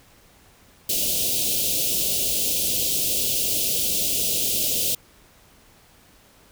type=band-stop noise; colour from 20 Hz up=white; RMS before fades=-23 dBFS; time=0.89-4.95 s; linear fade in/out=5 ms; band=640 to 2700 Hz; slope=48 dB/octave; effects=pink hiss -54 dBFS RMS until 6.51 s